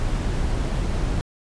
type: noise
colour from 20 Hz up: brown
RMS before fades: -23 dBFS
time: 0-1.21 s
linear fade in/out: 0 ms
effects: resampled to 22050 Hz